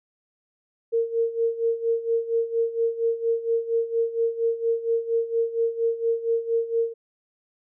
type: tone with tremolo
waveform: sine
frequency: 460 Hz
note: A#4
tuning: 23 cents flat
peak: -18 dBFS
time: 0.92-6.94 s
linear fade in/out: 20 ms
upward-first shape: sine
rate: 4.3 Hz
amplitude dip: 80%
effects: none